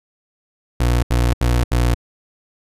30% pulse tone bursts, 60.1 Hz, B1, 46 cents flat, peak -11 dBFS, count 4, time 0.8-1.945 s, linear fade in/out 5 ms, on 230 ms, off 75 ms, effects resampled to 32000 Hz

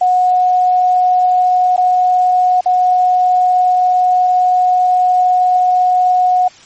sine tone with dropouts, 730 Hz, F#5, 24 cents flat, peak -8 dBFS, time 0.01-6.48 s, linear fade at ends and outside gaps 5 ms, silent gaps 1.764-1.777 / 2.609-2.658 s, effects white hiss -41 dBFS RMS until 6.65 s + MP3 32 kbps

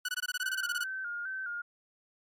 sawtooth tone bursts, 1480 Hz, F#6, in tune, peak -27 dBFS, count 14, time 0.05-0.84 s, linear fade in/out 5 ms, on 36 ms, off 22 ms
sine tone with vibrato, 1479 Hz, F#6, 1 cent flat, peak -34 dBFS, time 0.42-1.62 s, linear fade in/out 10 ms, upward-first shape square, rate 2.4 Hz, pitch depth 71 cents each way
effects MP3 64 kbps

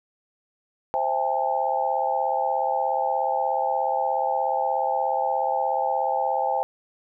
sine chord, A minor seventh, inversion first, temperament equal with one note detuned, 523.3 / 659.3 / 803.2 / 880 Hz, C5 / E5 / G5 / A5, 0 / 0 / +42 / 0 cents, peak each -28 / -29 / -24 / -28 dBFS, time 0.94-6.63 s, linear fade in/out 0 ms, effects none

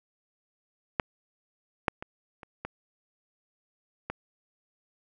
clicks, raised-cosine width 0.5 ms, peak -9 / -8 / -22 / -29 / -19 / -17 dBFS, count 6, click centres 0.998 / 1.882 / 2.025 / 2.432 / 2.65 / 4.1 s, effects none

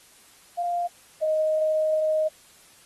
sine tone pair in turn, 698.5 / 623.4 Hz, F5 / D#5, 0 / +3 cents, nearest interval major second, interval 197 cents, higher first, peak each -23 / -20 dBFS, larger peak second, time 0.57-0.88 / 1.21-2.29 s, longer second, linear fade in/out 20 ms, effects white hiss -54 dBFS RMS until 2.85 s + AAC 32 kbps

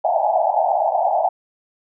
pink band-pass noise, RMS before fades -18 dBFS, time 0.04-1.29 s, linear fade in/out 10 ms, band 620 to 860 Hz, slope 96 dB/octave, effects none

